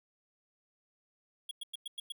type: tone bursts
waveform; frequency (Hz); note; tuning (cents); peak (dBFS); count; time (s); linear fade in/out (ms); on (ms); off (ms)
square; 3322; G#7; 0; -38; 6; 1.49-2.122; 5; 22; 100
effects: none